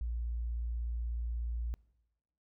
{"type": "tone", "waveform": "sine", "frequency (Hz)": 58.27, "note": "A#1", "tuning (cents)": 0, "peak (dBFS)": -33, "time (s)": [0.01, 1.74], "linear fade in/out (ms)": 0, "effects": ["noise-tail reverb RT60 1.0 s tail -24 dB re dry"]}